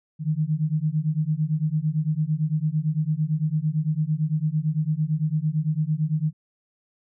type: beating tone pair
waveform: sine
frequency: 150.3 / 159.2 Hz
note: D3 / D#3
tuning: +40 / +40 cents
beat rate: 8.9 Hz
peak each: -24 dBFS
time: 0.19-6.33 s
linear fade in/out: 50 ms
effects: none